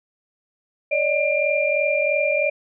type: tone cluster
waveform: sine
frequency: 570 / 613 / 2386 Hz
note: C#5 / D#5 / D7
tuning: +48 / -26 / +27 cents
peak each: -22 dBFS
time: 0.91-2.5 s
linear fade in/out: 10 ms
effects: none